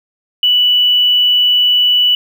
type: tone with hard clipping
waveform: triangle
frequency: 2960 Hz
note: F#7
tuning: in tune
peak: -8 dBFS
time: 0.43-2.15 s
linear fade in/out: 2 ms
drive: 3 dB
effects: none